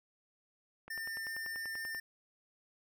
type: click train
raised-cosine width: 0.5 ms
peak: -34 dBFS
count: 12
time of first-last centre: 0.88-1.948 s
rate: 10.3 Hz
type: tone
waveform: square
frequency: 1801 Hz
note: A6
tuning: 40 cents sharp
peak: -39 dBFS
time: 0.9-2 s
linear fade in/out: 5 ms
effects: none